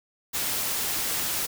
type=noise; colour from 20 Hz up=white; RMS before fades=-28 dBFS; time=0.33-1.47 s; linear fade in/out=20 ms; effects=none